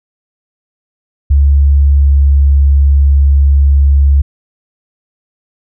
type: tone with pitch glide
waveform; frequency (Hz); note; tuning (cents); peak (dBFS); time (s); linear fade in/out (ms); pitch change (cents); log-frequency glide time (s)
sine; 70.4 to 69.87; C#2 to C#2; +27 to +14; -4; 1.3-4.22; 10; -13; 1.99-2.08
effects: none